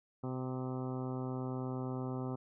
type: harmonic tone with a mistuned harmonic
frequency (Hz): 128.6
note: C3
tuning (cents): -30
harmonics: 1 / 2 / 3 / 4 / 5 / 6 / 7 / 8 / 9 / 10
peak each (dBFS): -39 / -40 / -44 / -48 / -52 / -50 / -54 / -54 / -54 / -56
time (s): 0.23-2.36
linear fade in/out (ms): 10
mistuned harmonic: 9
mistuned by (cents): +25
effects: none